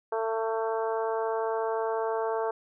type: harmonic tone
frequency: 223.6 Hz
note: A3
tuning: 28 cents sharp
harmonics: 2 / 3 / 4 / 5 / 6 / 7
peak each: -29 / -33 / -33 / -38 / -42 / -44 dBFS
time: 0.12-2.51 s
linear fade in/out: 5 ms
effects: none